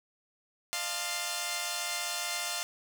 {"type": "chord", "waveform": "5% pulse", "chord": "F dominant seventh", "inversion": "third", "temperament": "equal with one note detuned", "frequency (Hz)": [606.6, 698.5, 880, 1046.5], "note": ["Eb5", "F5", "A5", "C6"], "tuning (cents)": [-44, 0, 0, 0], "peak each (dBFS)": [-29, -23, -29, -28], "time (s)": [0.73, 2.63], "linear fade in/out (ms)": 0, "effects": []}